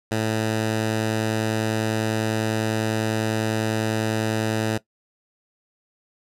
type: tone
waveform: 10% pulse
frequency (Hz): 110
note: A2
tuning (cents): 0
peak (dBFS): -13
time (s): 0.11-4.78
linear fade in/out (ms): 10
effects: noise-tail reverb RT60 0.1 s tail -17 dB re dry + low-pass 12000 Hz 12 dB/octave